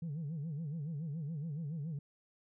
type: tone with vibrato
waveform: sine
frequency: 154.1 Hz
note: D#3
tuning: 16 cents flat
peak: -35 dBFS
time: 0.02-1.99 s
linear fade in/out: 5 ms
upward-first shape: sine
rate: 7.1 Hz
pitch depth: 170 cents each way
effects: tanh soft clip ceiling -35 dBFS